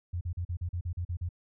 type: tone bursts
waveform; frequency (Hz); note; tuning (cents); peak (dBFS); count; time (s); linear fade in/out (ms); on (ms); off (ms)
sine; 87.5; F2; +4; -30; 10; 0.13-1.291; 10; 81; 39
effects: none